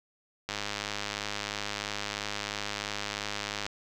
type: click train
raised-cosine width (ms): 0.2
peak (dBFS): -15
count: 328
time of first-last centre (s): 0.49-3.665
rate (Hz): 103
effects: none